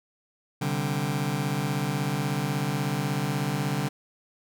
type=chord; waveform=sawtooth; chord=C suspended second; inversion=none; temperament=just; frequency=130.81 / 147.16 / 196.22 Hz; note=C3 / D3 / G3; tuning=0 / +4 / +2 cents; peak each=-27 / -24 / -27 dBFS; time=0.61-3.89 s; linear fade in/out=10 ms; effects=none